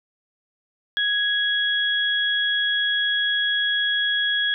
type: tone pair together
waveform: sine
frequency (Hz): 1661.2 / 3328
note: G#6 / G#7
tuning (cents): 0 / +3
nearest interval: octave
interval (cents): 1203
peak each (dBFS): -22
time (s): 0.97-4.54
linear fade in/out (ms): 0
effects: none